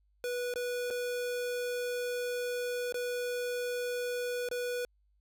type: tone with dropouts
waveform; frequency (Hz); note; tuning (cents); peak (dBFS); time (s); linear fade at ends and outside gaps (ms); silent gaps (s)
square; 490; B4; -14; -33; 0.24-4.85; 1; 0.539-0.558 / 0.903-0.908 / 2.924-2.943 / 4.488-4.513
effects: added 50 Hz sine -67 dBFS peak until 5.2 s